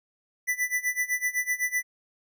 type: tone with tremolo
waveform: square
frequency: 1986 Hz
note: B6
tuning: 9 cents sharp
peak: -23 dBFS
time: 0.47-1.83 s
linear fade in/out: 20 ms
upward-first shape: sine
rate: 7.9 Hz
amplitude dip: 90%
effects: none